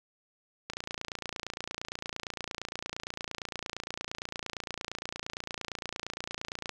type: click train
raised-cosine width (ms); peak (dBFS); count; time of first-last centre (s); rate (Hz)
0.2; -18; 173; 0.7-6.693; 28.7
effects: none